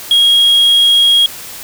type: tone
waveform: sine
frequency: 3282 Hz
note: G#7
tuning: 21 cents flat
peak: -3 dBFS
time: 0.11-1.26 s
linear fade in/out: 2 ms
effects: tanh soft clip ceiling -5 dBFS + white hiss -29 dBFS RMS until 1.63 s